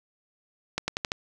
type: accelerating click train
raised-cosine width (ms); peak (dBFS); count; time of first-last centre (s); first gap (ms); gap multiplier
0.2; -10; 5; 0.78-1.119; 100; 0.89
effects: none